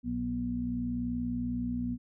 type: harmonic tone with a mistuned harmonic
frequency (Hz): 60.7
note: B1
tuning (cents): -29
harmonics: 1 / 2 / 3 / 4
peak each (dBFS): -40 / -41 / -41 / -31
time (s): 0.03-1.98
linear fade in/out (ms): 50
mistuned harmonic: 2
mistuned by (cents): -25
effects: none